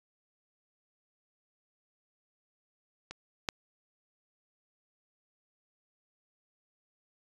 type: clicks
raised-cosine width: 0.2 ms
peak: -24 / -12 dBFS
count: 2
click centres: 3.11 / 3.488 s
effects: resampled to 22050 Hz